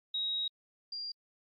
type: tone pair in turn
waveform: sine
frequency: 3802 / 4779 Hz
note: A#7 / D8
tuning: +33 / +29 cents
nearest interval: major third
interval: 396 cents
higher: second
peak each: -31 / -37 dBFS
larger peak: first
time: 0.14-0.48 / 0.92-1.12 s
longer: first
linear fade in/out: 5 ms
effects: AAC 48 kbps